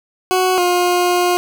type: tone pair in turn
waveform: 20% pulse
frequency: 370 / 355.9 Hz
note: F#4 / F4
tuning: 0 / +33 cents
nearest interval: minor second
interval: 67 cents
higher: first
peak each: -8 dBFS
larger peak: neither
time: 0.31-0.58 / 0.58-1.37 s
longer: second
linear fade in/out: 0 ms
effects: none